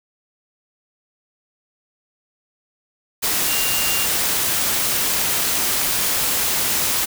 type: tone in noise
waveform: sine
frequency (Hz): 2794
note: F7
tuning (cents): 0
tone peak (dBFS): -26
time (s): 3.47-4.07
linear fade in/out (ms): 20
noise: white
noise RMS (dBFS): -20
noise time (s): 3.22-7.06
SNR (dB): -9
effects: none